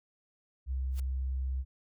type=tone; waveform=sine; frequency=65.41 Hz; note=C2; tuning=in tune; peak=-30 dBFS; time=0.66-1.65 s; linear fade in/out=50 ms
type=noise with exponential growth; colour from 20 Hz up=white; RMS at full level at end=-44 dBFS; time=0.9-1 s; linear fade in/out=5 ms; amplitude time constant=20 ms
effects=none